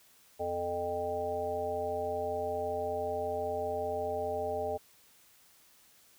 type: harmonic tone with a mistuned harmonic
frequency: 87.4 Hz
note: F2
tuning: 2 cents sharp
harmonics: 1 / 3 / 5 / 7 / 9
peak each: -45 / -47 / -36 / -35 / -37 dBFS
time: 0.39-4.78 s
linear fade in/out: 20 ms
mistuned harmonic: 3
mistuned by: -59 cents
effects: white hiss -62 dBFS RMS until 6.18 s